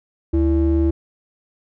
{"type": "ring-modulated tone", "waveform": "triangle", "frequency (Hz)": 127.9, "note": "C3", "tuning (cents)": -39, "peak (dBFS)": -9, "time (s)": [0.33, 0.91], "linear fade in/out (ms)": 10, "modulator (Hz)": 203, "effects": []}